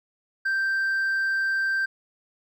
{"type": "tone with hard clipping", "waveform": "triangle", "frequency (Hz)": 1568, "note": "G6", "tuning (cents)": 0, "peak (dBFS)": -21, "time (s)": [0.45, 1.86], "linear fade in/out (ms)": 10, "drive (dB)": 1, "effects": []}